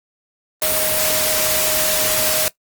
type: tone in noise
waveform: sine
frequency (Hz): 622.3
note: D#5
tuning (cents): 0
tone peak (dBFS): -24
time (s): 0.62-2.48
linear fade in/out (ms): 0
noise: white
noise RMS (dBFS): -18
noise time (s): 0.62-2.48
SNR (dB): -9
effects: noise-tail reverb RT60 0.1 s tail -18 dB re dry + Opus 32 kbps